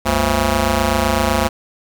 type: ring-modulated tone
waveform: 10% pulse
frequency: 146.83 Hz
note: D3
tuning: in tune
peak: -3 dBFS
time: 0.05-1.49 s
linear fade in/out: 20 ms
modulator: 381 Hz
effects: none